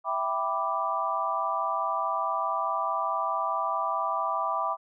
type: chord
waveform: sine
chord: E minor seventh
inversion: none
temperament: equal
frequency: 659.3 / 784 / 987.8 / 1174.7 Hz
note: E5 / G5 / B5 / D6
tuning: 0 / 0 / 0 / 0 cents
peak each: -33 / -33 / -31 / -29 dBFS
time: 0.04-4.77 s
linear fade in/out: 50 ms
effects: none